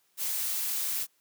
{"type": "noise", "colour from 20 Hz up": "blue", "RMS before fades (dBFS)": -31, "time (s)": [0.17, 1.07], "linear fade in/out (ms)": 50, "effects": ["white hiss -70 dBFS RMS until 1.2 s", "high-pass 150 Hz 12 dB/octave"]}